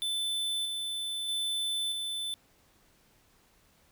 square tone with tremolo, 3520 Hz, A7, in tune, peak -30 dBFS, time 0.02-2.34 s, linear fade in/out 0 ms, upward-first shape square, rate 0.79 Hz, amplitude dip 30%, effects pink hiss -65 dBFS RMS until 3.91 s

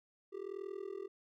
triangle tone with amplitude modulation, 392.6 Hz, G4, 3 cents sharp, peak -35 dBFS, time 0.32-1.08 s, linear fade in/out 20 ms, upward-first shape sine, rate 41.3 Hz, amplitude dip 95%, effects none

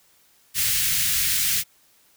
white band-stop noise, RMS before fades -22 dBFS, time 0.54-1.64 s, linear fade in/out 50 ms, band 170 to 1700 Hz, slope 24 dB/octave, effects white hiss -59 dBFS RMS until 2.16 s

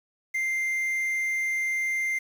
triangle tone with quantisation, 2093 Hz, C7, in tune, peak -23 dBFS, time 0.34-2.19 s, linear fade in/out 10 ms, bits 8, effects none

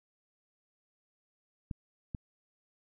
clicks, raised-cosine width 5 ms, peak -24 dBFS, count 2, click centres 1.712 / 2.148 s, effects none

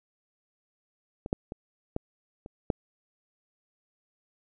clicks, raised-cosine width 2 ms, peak -22 / -12 / -23 / -16 / -28 / -11 dBFS, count 6, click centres 1.261 / 1.329 / 1.521 / 1.964 / 2.461 / 2.702 s, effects none

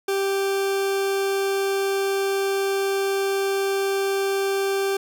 40% pulse tone, 392 Hz, G4, in tune, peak -20 dBFS, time 0.08-4.97 s, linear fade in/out 5 ms, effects none

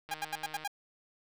click train, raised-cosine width 0.3 ms, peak -30 dBFS, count 86, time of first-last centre 0.09-0.638 s, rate 155 Hz
sawtooth tone bursts, 810 Hz, G#5, 43 cents flat, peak -28 dBFS, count 6, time 0.11-0.677 s, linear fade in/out 5 ms, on 32 ms, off 75 ms
effects none

